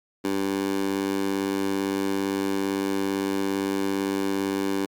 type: tone with high-pass filter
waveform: 15% pulse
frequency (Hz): 97.7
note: G2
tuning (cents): -5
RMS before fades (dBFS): -26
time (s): 0.24-4.86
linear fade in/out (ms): 10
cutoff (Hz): 300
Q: 1.9
effects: Opus 48 kbps